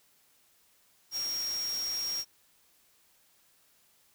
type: tone in noise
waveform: sine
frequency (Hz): 5588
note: F8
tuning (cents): 0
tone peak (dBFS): -31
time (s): 1.11-2.25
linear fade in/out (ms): 50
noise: white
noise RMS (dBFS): -43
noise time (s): 1.11-2.25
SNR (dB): +9
effects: white hiss -66 dBFS RMS until 4.14 s